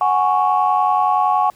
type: chord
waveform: sine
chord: F# suspended second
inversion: none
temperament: equal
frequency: 740 / 830.6 / 1108.7 Hz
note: F#5 / G#5 / C#6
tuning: 0 / 0 / 0 cents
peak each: -17 dBFS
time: 0.01-1.5 s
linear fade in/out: 2 ms
effects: tanh soft clip ceiling -5 dBFS + pink hiss -52 dBFS RMS until 1.55 s